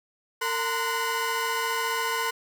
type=tone cluster; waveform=30% pulse; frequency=455.8 / 926 / 1030 / 1472 Hz; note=A#4 / A#5 / C6 / F#6; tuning=-39 / -12 / -28 / -9 cents; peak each=-30 / -33 / -26 / -28 dBFS; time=0.41-2.31 s; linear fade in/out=10 ms; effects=none